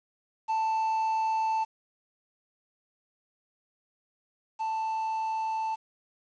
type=tone pair in turn; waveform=triangle; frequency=884 / 884 Hz; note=A5 / A5; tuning=+8 / +8 cents; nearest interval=unison; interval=0 cents; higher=neither; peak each=-23 / -26 dBFS; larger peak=first; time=0.48-1.65 / 4.59-5.76 s; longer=neither; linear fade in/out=20 ms; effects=resampled to 16000 Hz + 9-bit